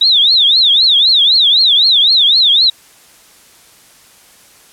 sine tone with vibrato, 3727 Hz, A#7, 1 cent flat, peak -6 dBFS, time 0.01-2.7 s, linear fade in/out 5 ms, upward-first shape triangle, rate 3.9 Hz, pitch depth 270 cents each way, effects white hiss -44 dBFS RMS until 4.72 s + low-pass 12000 Hz 12 dB/octave

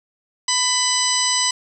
harmonic tone, 998 Hz, B5, 18 cents sharp, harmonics 1 / 2 / 3 / 4 / 5 / 6 / 8, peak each -25 / -27 / -25 / -26 / -23 / -24 / -23 dBFS, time 0.48-1.51 s, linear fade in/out 5 ms, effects 8-bit

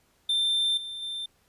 triangle tone with level steps, 3574 Hz, A7, 26 cents sharp, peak -21 / -33 / -30 dBFS, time 0.29-1.26 s, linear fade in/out 5 ms, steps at 0.77 / 1.02 s, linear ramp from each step 5 ms, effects pink hiss -66 dBFS RMS until 1.48 s + resampled to 32000 Hz

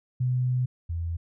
sine tone pair in turn, 126.1 / 84 Hz, B2 / E2, +36 / +33 cents, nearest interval perfect fifth, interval 703 cents, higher first, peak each -22 / -27 dBFS, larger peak first, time 0.2-0.66 / 0.89-1.17 s, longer first, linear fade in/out 10 ms, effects none

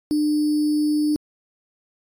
sine tone with sample-and-hold, 300 Hz, D4, 37 cents sharp, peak -17 dBFS, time 0.11-1.16 s, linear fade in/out 0 ms, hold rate 4900 Hz, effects AAC 64 kbps

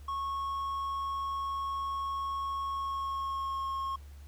triangle tone with pitch glide, 1098 to 1082.3 Hz, C#6 to C#6, -17 to -42 cents, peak -30 dBFS, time 0.08-3.96 s, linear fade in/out 5 ms, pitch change -25 cents, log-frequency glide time 2.68-3.67 s, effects added 71 Hz sine -46 dBFS peak until 4.27 s + pink hiss -62 dBFS RMS until 4.27 s

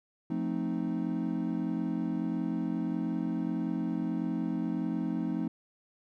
triangle chord, F dominant seventh, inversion none, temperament equal, 174.61 / 220 / 261.6 / 311.1 Hz, F3 / A3 / C4 / Eb4, 0 / 0 / 0 / 0 cents, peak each -33 dBFS, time 0.3-5.48 s, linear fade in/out 5 ms, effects none

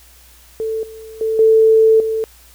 sine tone with level steps, 442.8 Hz, A4, 11 cents sharp, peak -18 / -32 / -15 / -7 / -16 dBFS, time 0.6-2.24 s, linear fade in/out 0 ms, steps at 0.83 / 1.21 / 1.39 / 2 s, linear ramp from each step 2 ms, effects added 60 Hz sine -47 dBFS peak until 2.54 s + white hiss -47 dBFS RMS until 2.54 s

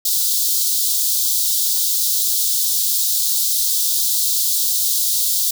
white high-pass noise, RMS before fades -18 dBFS, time 0.05-5.51 s, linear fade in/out 5 ms, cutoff 3600 Hz, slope 48 dB/octave, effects none

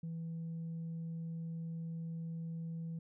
sine tone, 164.81 Hz, E3, in tune, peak -37 dBFS, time 0.03-2.99 s, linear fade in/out 5 ms, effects tanh soft clip ceiling -37 dBFS

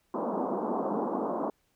pink band-pass noise, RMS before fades -31 dBFS, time 0.14-1.5 s, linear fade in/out 2 ms, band 200 to 1100 Hz, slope 48 dB/octave, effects pink hiss -72 dBFS RMS until 1.75 s

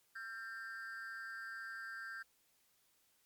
triangle tone with amplitude modulation, 1583 Hz, G6, 17 cents sharp, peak -38 dBFS, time 0.15-2.23 s, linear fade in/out 10 ms, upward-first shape sine, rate 222 Hz, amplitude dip 95%, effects white hiss -74 dBFS RMS until 3.25 s + MP3 96 kbps

